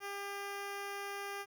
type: tone with notch filter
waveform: 10% pulse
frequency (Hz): 400.6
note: G4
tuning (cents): +38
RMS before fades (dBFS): -42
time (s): 0-1.46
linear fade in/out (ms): 50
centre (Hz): 7700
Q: 1.9
effects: 12-bit